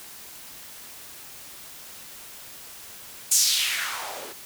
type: noise with band-pass filter sweep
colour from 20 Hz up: blue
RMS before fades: -25 dBFS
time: 3.31-4.33 s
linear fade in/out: 10 ms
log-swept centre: 7600 to 350 Hz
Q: 2.3
effects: white hiss -43 dBFS RMS until 4.45 s